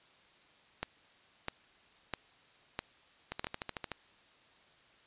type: two click trains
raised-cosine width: 0.3 ms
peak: -21 / -18 dBFS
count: 9 / 5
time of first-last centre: 3.32-3.917 / 0.83-3.444 s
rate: 13.4 / 1.53 Hz
effects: white hiss -63 dBFS RMS until 5.06 s + resampled to 8000 Hz